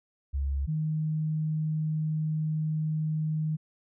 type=tone pair in turn; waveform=sine; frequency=69.3 / 155.57 Hz; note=C#2 / D#3; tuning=0 / 0 cents; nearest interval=octave + major second; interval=1400 cents; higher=second; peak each=-26 dBFS; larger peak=neither; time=0.33-0.67 / 0.67-3.57 s; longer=second; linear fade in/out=20 ms; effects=none